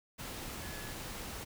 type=tone in noise; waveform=sine; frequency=1700 Hz; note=G#6; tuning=40 cents sharp; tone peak=-50 dBFS; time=0.61-0.93 s; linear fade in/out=20 ms; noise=pink; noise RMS=-43 dBFS; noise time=0.18-1.45 s; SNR=-10 dB; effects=none